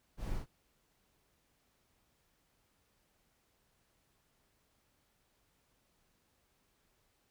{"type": "noise with echo", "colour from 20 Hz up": "brown", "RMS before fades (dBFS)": -39, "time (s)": [0.17, 0.42], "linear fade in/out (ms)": 50, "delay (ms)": 43, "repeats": 1, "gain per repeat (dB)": -3, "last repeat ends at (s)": 0.463, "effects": ["pink hiss -75 dBFS RMS until 7.3 s"]}